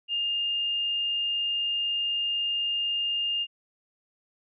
sine tone, 2818 Hz, F7, 15 cents sharp, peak -25 dBFS, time 0.08-3.47 s, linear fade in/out 50 ms, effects none

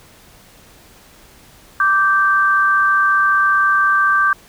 sine tone pair together, 1169.6 / 1565 Hz, D6 / G6, -7 / -3 cents, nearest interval perfect fourth, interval 504 cents, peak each -14 dBFS, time 1.8-4.33 s, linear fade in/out 2 ms, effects pink hiss -46 dBFS RMS until 4.48 s

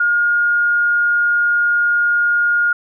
sine tone, 1425 Hz, F6, 34 cents sharp, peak -12 dBFS, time 0-2.73 s, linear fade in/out 5 ms, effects none

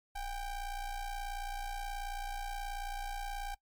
square ring-modulated tone, 388.7 Hz, G4, 15 cents flat, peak -35 dBFS, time 0.15-3.55 s, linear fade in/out 10 ms, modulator 418 Hz, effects noise-tail reverb RT60 0.1 s tail -22 dB re dry + MP3 96 kbps

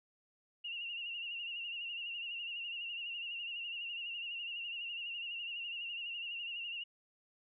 sine tone with vibrato, 2794 Hz, F7, in tune, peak -39 dBFS, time 0.64-6.84 s, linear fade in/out 10 ms, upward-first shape sine, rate 12 Hz, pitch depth 59 cents each way, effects none

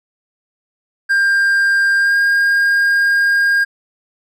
triangle tone with pitch glide, 1596 to 1616.4 Hz, G6 to G#6, +31 to -47 cents, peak -9 dBFS, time 1.09-3.65 s, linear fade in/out 20 ms, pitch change +22 cents, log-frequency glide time 1.97-2.16 s, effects none

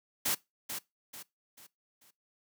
white noise with echo, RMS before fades -30 dBFS, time 0.25-0.35 s, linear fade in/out 10 ms, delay 440 ms, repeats 4, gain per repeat -8 dB, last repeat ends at 2.11 s, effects noise-tail reverb RT60 0.2 s tail -21 dB re dry + high-pass 100 Hz 12 dB/octave

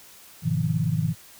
sine chord, F half-diminished seventh, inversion first, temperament just, 104.77 / 125.72 / 157.15 / 174.61 Hz, Ab2 / Cb3 / Eb3 / F3, +16 / +31 / +18 / 0 cents, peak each -29 / -28 / -24 / -29 dBFS, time 0.42-1.15 s, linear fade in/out 50 ms, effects white hiss -49 dBFS RMS until 1.39 s

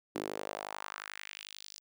sawtooth tone with high-pass filter sweep, 51.2 Hz, G#1, 24 cents flat, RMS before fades -43 dBFS, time 0.15-1.8 s, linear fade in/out 5 ms, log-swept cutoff 310 to 5500 Hz, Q 2.2, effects none

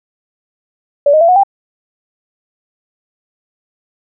sine tone with pitch steps, 573 / 621.3 / 673.6 / 730.3 / 791.8 Hz, D5 / D#5 / E5 / F#5 / G5, -43 / -3 / +37 / -23 / +17 cents, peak -5 dBFS, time 1.06-1.435 s, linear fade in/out 5 ms, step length 75 ms, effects none

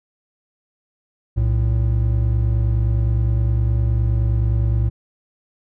triangle tone pair together, 62.7 / 112.37 Hz, B1 / A2, +27 / +37 cents, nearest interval minor seventh, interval 1010 cents, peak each -16 dBFS, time 1.36-4.9 s, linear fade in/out 20 ms, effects none

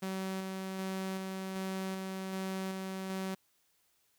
sawtooth tone with tremolo, 190.1 Hz, F#3, 47 cents sharp, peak -31 dBFS, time 0.02-3.35 s, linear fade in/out 10 ms, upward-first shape square, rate 1.3 Hz, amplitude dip 25%, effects white hiss -73 dBFS RMS until 4.18 s

